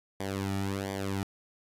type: tone with flanger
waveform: sawtooth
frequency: 97.8 Hz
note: G2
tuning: 4 cents flat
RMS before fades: -33 dBFS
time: 0.2-1.23 s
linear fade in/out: 0 ms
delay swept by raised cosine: 0.74 to 1.94 ms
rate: 1.4 Hz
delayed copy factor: -0.9
effects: resampled to 32000 Hz + 9-bit